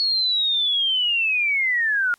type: linear sweep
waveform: sine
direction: down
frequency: 4381 to 1400 Hz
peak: -18 dBFS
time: 0-2.14 s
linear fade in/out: 0 ms
effects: white hiss -59 dBFS RMS until 2.18 s + low-pass 12000 Hz 12 dB/octave